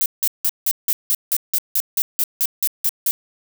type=noise bursts; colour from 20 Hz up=violet; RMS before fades=-18 dBFS; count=15; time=0.01-3.11 s; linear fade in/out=0 ms; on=48 ms; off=170 ms; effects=none